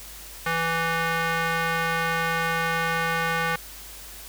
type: tone with band-pass filter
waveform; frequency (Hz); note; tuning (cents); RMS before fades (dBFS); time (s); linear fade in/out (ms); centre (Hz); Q
square; 165.4; E3; +6; -25; 0.46-3.56; 5; 1600; 1.5
effects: added 50 Hz sine -46 dBFS peak until 4.28 s + white hiss -42 dBFS RMS until 4.28 s